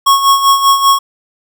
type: tone with tremolo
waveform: square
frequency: 1100 Hz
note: C#6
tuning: 14 cents flat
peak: -5 dBFS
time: 0.06-0.99 s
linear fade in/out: 10 ms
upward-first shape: sine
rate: 5.1 Hz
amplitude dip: 65%
effects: none